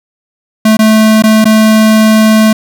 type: tone with dropouts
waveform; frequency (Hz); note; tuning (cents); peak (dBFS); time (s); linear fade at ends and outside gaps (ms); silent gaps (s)
square; 218; A3; -16; -4; 0.65-2.53; 5; 0.77-0.79 / 1.223-1.237 / 1.444-1.454
effects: none